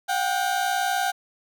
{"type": "tone pair together", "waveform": "30% pulse", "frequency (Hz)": [724.1, 784], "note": ["F#5", "G5"], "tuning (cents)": [-38, 0], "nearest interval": "minor second", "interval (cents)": 138, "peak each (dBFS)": [-23, -22], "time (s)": [0.08, 1.12], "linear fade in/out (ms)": 20, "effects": []}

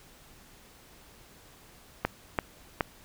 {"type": "clicks", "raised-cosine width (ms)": 0.5, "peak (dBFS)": -10, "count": 3, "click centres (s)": [2.05, 2.388, 2.808], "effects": ["pink hiss -55 dBFS RMS until 3.04 s"]}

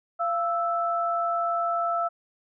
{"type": "tone pair together", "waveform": "sine", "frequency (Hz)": [686.8, 1318.5], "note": ["F5", "E6"], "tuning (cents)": [-29, 0], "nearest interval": "major seventh", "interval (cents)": 1129, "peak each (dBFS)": -26, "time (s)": [0.19, 2.09], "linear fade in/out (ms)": 20, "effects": []}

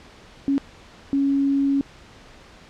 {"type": "tone bursts at uneven times", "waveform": "sine", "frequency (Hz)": 277.2, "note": "C#4", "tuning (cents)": 0, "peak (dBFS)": -17, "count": 2, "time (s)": [[0.48, 0.58], [1.13, 1.81]], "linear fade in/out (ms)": 0, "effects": ["pink hiss -47 dBFS RMS until 2.69 s", "low-pass 5000 Hz 12 dB/octave"]}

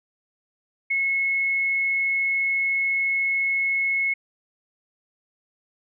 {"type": "tone", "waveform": "sine", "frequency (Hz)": 2183, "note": "C#7", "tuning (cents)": -27, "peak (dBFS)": -20, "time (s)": [0.9, 4.14], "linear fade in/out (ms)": 10, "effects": []}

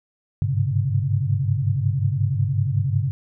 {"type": "tone cluster", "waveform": "sine", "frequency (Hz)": [98.8, 104.3, 130.6, 141.6], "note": ["G2", "G#2", "C3", "C#3"], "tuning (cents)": [14, 8, -3, 37], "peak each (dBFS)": -24, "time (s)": [0.42, 3.11], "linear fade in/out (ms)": 0, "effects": []}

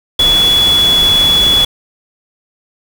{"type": "tone in noise", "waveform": "sine", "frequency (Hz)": 3400, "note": "G#7", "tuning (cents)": 40, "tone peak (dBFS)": -7, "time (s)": [0.19, 1.65], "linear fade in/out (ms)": 5, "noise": "pink", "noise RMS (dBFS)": -19, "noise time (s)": [0.19, 1.65], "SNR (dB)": 9, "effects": []}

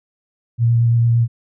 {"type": "tone with vibrato", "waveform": "sine", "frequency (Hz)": 117.2, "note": "A#2", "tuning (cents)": 10, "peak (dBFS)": -11, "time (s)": [0.58, 1.28], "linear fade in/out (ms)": 50, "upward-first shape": "sine", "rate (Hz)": 8.8, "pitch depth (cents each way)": 14, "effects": []}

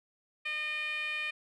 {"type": "tone with band-pass filter", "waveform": "10% pulse", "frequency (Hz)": 609, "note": "D#5", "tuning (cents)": -37, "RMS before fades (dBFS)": -35, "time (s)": [0.45, 1.31], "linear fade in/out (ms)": 10, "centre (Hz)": 2300, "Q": 4.6, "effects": []}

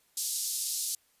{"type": "band-pass noise", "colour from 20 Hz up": "white", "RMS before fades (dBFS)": -33, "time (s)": [0.17, 0.95], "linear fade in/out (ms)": 2, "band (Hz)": [4300, 12000], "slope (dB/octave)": 24, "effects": ["white hiss -68 dBFS RMS until 1.2 s", "resampled to 32000 Hz"]}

